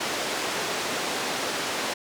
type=band-pass noise; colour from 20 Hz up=pink; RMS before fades=-29 dBFS; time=0-1.94 s; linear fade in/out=10 ms; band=330 to 7000 Hz; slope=12 dB/octave; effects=none